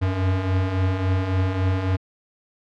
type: beating tone pair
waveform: square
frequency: 91 / 94.6 Hz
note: F#2 / F#2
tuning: -28 / +39 cents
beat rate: 3.6 Hz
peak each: -28 / -21 dBFS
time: 0.01-1.97 s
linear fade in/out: 20 ms
effects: low-pass 3000 Hz 12 dB/octave